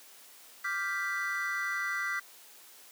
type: chord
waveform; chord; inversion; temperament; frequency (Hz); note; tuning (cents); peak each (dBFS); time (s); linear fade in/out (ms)
triangle; G dominant seventh; second; equal; 1174.7 / 1396.9 / 1568 / 1975.5; D6 / F6 / G6 / B6; 0 / 0 / 0 / 0; -37 / -36 / -35 / -32; 0.64-2.2; 10
effects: white hiss -54 dBFS RMS until 2.91 s + high-pass 300 Hz 12 dB/octave